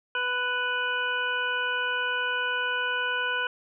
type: harmonic tone with a mistuned harmonic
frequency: 494.5 Hz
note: B4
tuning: 2 cents sharp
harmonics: 1 / 2 / 3 / 5 / 6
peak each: -36 / -33 / -27 / -36 / -34 dBFS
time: 0.15-3.47 s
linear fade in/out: 2 ms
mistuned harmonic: 2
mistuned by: +17 cents
effects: none